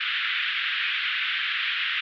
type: band-pass noise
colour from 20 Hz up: white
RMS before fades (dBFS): -27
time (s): 0-2.01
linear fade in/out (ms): 10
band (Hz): 1400 to 3400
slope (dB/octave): 48
effects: none